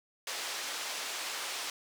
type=band-pass noise; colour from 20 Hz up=white; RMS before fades=-38 dBFS; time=0.27-1.7 s; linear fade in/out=2 ms; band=490 to 5900 Hz; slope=12 dB/octave; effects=none